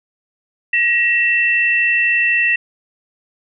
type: tone pair together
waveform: sine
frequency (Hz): 1902 / 2682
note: A#6 / E7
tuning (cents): +34 / +29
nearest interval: tritone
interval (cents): 595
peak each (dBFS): -15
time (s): 0.73-2.56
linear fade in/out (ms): 5
effects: none